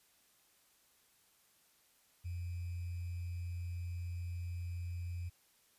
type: tone with sample-and-hold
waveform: sine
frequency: 87.31 Hz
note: F2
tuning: in tune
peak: -38 dBFS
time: 2.24-5.3 s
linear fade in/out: 20 ms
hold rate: 2450 Hz
effects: white hiss -70 dBFS RMS until 5.78 s + resampled to 32000 Hz